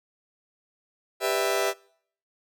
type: chord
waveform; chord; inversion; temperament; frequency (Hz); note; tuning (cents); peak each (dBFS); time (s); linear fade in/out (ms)
sawtooth; E minor seventh; first; just; 395.6 / 494.4 / 593.3 / 659.3; G4 / B4 / D5 / E5; +16 / +2 / +18 / 0; -24 / -26 / -28 / -23; 1.2-1.74; 50
effects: noise-tail reverb RT60 0.6 s tail -24 dB re dry